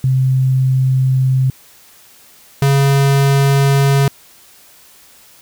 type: tone pair in turn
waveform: sine / square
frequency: 130.81 / 138.59 Hz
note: C3 / C#3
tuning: 0 / 0 cents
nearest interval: minor second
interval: 100 cents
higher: second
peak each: -10 dBFS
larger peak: neither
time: 0.04-1.5 / 2.62-4.08 s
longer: neither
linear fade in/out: 2 ms
effects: white hiss -45 dBFS RMS until 5.41 s